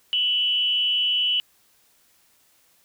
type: tone with frequency modulation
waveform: sine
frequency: 2965 Hz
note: F#7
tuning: 3 cents sharp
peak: -19 dBFS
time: 0.13-1.4 s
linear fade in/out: 0 ms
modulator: 251 Hz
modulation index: 0.43
effects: white hiss -61 dBFS RMS until 2.84 s